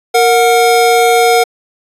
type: tone pair together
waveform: square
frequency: 464.4 / 730 Hz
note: A#4 / F#5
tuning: -7 / -24 cents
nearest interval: minor sixth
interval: 783 cents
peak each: -10 dBFS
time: 0.14-1.44 s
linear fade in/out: 10 ms
effects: resampled to 32000 Hz